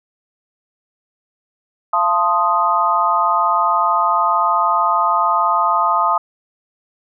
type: chord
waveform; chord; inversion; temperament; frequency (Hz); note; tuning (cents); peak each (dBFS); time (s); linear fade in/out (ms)
sine; F dominant seventh; none; equal with one note detuned; 685.7 / 880 / 1046.5 / 1244.5; F5 / A5 / C6 / Eb6; -32 / 0 / 0 / 0; -21 / -19 / -19 / -16; 1.93-6.18; 5
effects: none